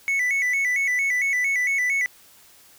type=tone with vibrato; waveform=triangle; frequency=2093 Hz; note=C7; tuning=in tune; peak=-18 dBFS; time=0.08-2.06 s; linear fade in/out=0 ms; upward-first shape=square; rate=4.4 Hz; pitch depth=91 cents each way; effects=white hiss -52 dBFS RMS until 2.78 s